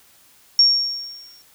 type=tone with exponential decay; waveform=sine; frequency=5530 Hz; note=F8; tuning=18 cents flat; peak=-8 dBFS; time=0.59-1.42 s; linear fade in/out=1 ms; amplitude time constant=180 ms; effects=white hiss -53 dBFS RMS until 1.54 s